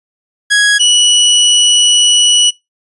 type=tone pair in turn; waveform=sawtooth; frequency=1661.2 / 2942 Hz; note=G#6 / F#7; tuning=0 / -11 cents; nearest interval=minor seventh; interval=989 cents; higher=second; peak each=-3 dBFS; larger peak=neither; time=0.5-0.79 / 0.79-2.51 s; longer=second; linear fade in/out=20 ms; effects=noise-tail reverb RT60 0.2 s tail -23 dB re dry + resampled to 24000 Hz